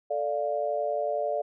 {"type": "chord", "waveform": "sine", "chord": "D minor", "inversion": "second", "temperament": "equal", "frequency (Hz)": [440, 587.3, 698.5], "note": ["A4", "D5", "F5"], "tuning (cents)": [0, 0, 0], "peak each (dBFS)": [-33, -28, -31], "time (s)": [0.1, 1.42], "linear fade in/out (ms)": 10, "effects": []}